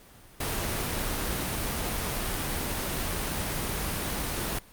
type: noise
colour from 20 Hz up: pink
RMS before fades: -30 dBFS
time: 0.4-4.59 s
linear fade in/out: 5 ms
effects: pink hiss -53 dBFS RMS until 4.72 s + Opus 32 kbps